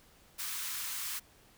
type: high-pass noise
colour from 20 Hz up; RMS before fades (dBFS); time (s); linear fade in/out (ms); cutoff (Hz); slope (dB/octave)
white; -38; 0.38-1.2; 20; 970; 48
effects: pink hiss -62 dBFS RMS until 1.57 s